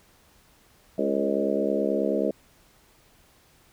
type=harmonic tone with a mistuned harmonic; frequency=69.3 Hz; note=C#2; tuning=in tune; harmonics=3 / 4 / 5 / 6 / 7 / 8 / 9; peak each=-30 / -30 / -30 / -30 / -30 / -30 / -30 dBFS; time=0.98-2.31 s; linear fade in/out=5 ms; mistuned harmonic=7; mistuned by=-20 cents; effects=pink hiss -59 dBFS RMS until 3.72 s